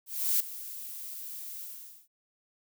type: noise with ADSR envelope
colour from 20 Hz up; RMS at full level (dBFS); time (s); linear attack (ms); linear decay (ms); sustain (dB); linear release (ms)
violet; -25; 0.06-2.08; 340; 6; -16; 470
effects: none